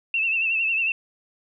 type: tone with vibrato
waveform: sine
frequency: 2668 Hz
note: E7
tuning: 20 cents sharp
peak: -20 dBFS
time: 0.14-0.92 s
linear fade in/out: 2 ms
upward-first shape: triangle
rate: 11 Hz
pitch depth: 71 cents each way
effects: none